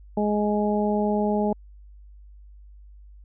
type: harmonic tone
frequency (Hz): 208.9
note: G#3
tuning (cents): +10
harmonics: 1 / 2 / 3 / 4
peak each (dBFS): -23 / -26 / -28 / -29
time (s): 0.17-1.53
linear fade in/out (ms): 5
effects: added 50 Hz sine -44 dBFS peak until 3.24 s